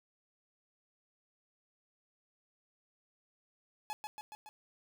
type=tone with echo; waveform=45% pulse; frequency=851 Hz; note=G#5; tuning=42 cents sharp; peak=-37 dBFS; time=3.9-3.93 s; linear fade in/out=0 ms; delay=140 ms; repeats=4; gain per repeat=-3 dB; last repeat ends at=4.49 s; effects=none